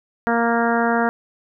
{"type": "harmonic tone", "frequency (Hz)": 233.1, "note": "A#3", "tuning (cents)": 0, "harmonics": [1, 2, 3, 4, 5, 6, 7, 8], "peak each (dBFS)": [-21, -23, -22, -25, -29, -25, -27, -32], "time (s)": [0.27, 1.09], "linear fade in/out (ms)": 0, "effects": []}